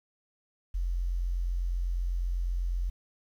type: tone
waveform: sine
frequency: 44.02 Hz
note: F1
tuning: 14 cents sharp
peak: -27 dBFS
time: 0.74-2.9 s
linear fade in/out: 10 ms
effects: 10-bit